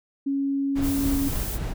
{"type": "tone", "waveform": "sine", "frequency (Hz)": 276.5, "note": "C#4", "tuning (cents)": -4, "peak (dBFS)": -22, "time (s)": [0.26, 1.29], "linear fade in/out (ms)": 10}
{"type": "noise with tremolo", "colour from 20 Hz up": "brown", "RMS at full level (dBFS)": -27, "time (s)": [0.75, 1.74], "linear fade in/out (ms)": 20, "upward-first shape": "sine", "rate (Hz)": 3.6, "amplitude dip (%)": 35}
{"type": "noise", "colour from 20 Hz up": "blue", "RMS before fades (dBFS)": -34, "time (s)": [0.81, 1.59], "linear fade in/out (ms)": 50}
{"effects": []}